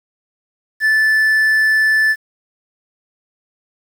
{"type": "tone", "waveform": "triangle", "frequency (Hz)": 1751, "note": "A6", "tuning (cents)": -9, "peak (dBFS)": -9, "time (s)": [0.8, 2.16], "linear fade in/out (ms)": 50, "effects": ["7-bit"]}